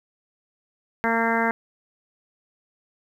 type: harmonic tone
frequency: 228.7 Hz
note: A#3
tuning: 33 cents flat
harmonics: 1 / 2 / 3 / 4 / 5 / 6 / 7 / 8 / 9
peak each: -26 / -28 / -28 / -26 / -33 / -31 / -27 / -31 / -31 dBFS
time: 1.04-1.51 s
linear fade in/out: 0 ms
effects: 9-bit